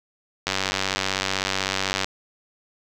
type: click train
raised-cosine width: 0.2 ms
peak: -5 dBFS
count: 152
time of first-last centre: 0.47-2.045 s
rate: 95.9 Hz
effects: none